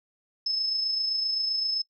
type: tone with amplitude modulation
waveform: sine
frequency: 5220 Hz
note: E8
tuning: 18 cents flat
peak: -23 dBFS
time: 0.46-1.82 s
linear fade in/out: 5 ms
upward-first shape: sine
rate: 27.7 Hz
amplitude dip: 40%
effects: noise-tail reverb RT60 0.1 s tail -20 dB re dry